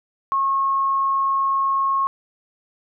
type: tone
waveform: sine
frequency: 1088 Hz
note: C#6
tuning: 33 cents flat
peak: -17 dBFS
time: 0.32-2.07 s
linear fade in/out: 0 ms
effects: none